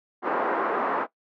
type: band-pass noise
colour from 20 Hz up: white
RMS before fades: -26 dBFS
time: 0.22-1.07 s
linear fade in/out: 50 ms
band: 270 to 1300 Hz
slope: 24 dB/octave
effects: noise-tail reverb RT60 0.1 s tail -17 dB re dry